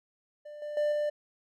triangle tone with level steps, 594 Hz, D5, 20 cents sharp, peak -40 / -33 / -23 / -25 dBFS, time 0.45-1.1 s, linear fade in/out 10 ms, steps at 0.62 / 0.77 / 0.92 s, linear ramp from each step 2 ms, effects none

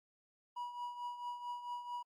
triangle tone with tremolo, 970 Hz, B5, 31 cents flat, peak -36 dBFS, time 0.56-2.03 s, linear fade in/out 10 ms, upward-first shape triangle, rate 4.5 Hz, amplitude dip 70%, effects AAC 64 kbps

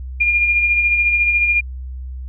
sine tone with tremolo, 2413 Hz, D7, 46 cents sharp, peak -11 dBFS, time 0.2-1.61 s, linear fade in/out 10 ms, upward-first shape sine, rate 14 Hz, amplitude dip 40%, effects added 64 Hz sine -26 dBFS peak until 2.28 s

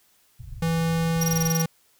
white low-pass noise, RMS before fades -39 dBFS, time 0.39-1.53 s, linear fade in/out 10 ms, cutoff 140 Hz, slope 96 dB/octave
square tone with pitch glide, 164.81 to 163.67 Hz, E3 to E3, 0 to -12 cents, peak -22 dBFS, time 0.62-1.66 s, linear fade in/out 5 ms, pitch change -12 cents, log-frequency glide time 1.26-1.42 s
sawtooth tone bursts, 5690 Hz, F8, 31 cents sharp, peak -21 dBFS, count 9, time 1.21-1.621 s, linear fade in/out 5 ms, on 27 ms, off 21 ms
effects white hiss -62 dBFS RMS until 1.99 s

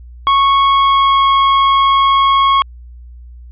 45% pulse tone with pitch glide, 1103 to 1096 Hz, C#6 to C#6, -9 to -20 cents, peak -8 dBFS, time 0.27-2.62 s, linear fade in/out 0 ms, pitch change -11 cents, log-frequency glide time 0.57-1.28 s, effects added 60 Hz sine -32 dBFS peak until 3.51 s + resampled to 8000 Hz

